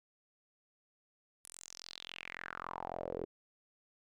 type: tone with band-pass filter sweep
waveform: sawtooth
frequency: 43.65 Hz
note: F1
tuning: in tune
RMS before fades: -45 dBFS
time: 1.44-3.25 s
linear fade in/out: 10 ms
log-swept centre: 10000 to 400 Hz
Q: 4.8
effects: none